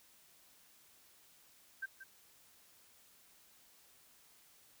sine tone with echo, 1568 Hz, G6, in tune, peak -37 dBFS, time 1.82-1.86 s, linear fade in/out 10 ms, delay 180 ms, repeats 1, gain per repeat -11 dB, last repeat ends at 2.04 s, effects white hiss -65 dBFS RMS until 4.8 s

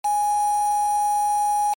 sine tone with quantisation, 830.6 Hz, G#5, in tune, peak -18 dBFS, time 0.04-1.74 s, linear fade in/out 10 ms, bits 5, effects MP3 64 kbps

